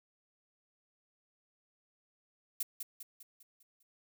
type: noise with echo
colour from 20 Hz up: violet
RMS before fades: -34 dBFS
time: 2.6-2.63 s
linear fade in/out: 5 ms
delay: 200 ms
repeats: 6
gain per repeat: -6 dB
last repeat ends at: 3.83 s
effects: none